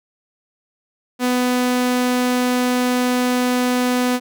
sawtooth tone, 249 Hz, B3, 14 cents sharp, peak -12 dBFS, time 1.19-4.2 s, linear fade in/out 50 ms, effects none

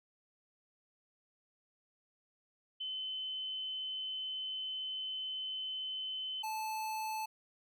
sine / square tone pair in turn, 3049 / 872.1 Hz, G7 / A5, -49 / -16 cents, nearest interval octave + minor seventh, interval 2167 cents, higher first, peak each -37 / -37 dBFS, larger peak neither, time 2.8-6.43 / 6.43-7.26 s, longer first, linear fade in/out 10 ms, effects none

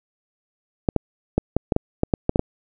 clicks, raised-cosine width 2 ms, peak -4 dBFS, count 11, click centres 0.888 / 0.963 / 1.38 / 1.566 / 1.722 / 1.764 / 2.034 / 2.138 / 2.294 / 2.359 / 2.394 s, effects none

